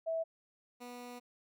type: tone pair in turn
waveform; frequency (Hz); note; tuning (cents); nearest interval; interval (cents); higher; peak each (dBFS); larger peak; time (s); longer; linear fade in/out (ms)
sine / 15% pulse; 653 / 244.6; E5 / B3; -17 / -16; octave + perfect fourth; 1699; first; -32 / -39; first; 0.06-0.24 / 0.8-1.2; second; 20
effects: none